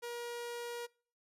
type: tone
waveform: sawtooth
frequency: 476.5 Hz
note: A#4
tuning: 38 cents sharp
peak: -36 dBFS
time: 0.02-0.87 s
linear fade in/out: 20 ms
effects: noise-tail reverb RT60 0.4 s tail -24 dB re dry + resampled to 32000 Hz